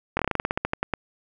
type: slowing click train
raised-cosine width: 0.5 ms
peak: -8 dBFS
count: 15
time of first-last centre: 0.17-0.937 s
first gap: 22 ms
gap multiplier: 1.13
effects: none